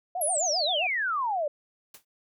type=tone with vibrato; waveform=sine; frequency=659.3 Hz; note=E5; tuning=in tune; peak=-28 dBFS; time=0.15-0.87 s; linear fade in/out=5 ms; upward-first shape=sine; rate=7.6 Hz; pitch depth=220 cents each way
type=exponential sweep; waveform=sine; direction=down; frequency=11490 to 563 Hz; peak=-25 dBFS; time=0.21-1.48 s; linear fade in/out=5 ms
type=noise with exponential decay; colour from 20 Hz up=white; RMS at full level=-42 dBFS; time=1.94-2.05 s; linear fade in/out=5 ms; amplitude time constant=23 ms
effects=none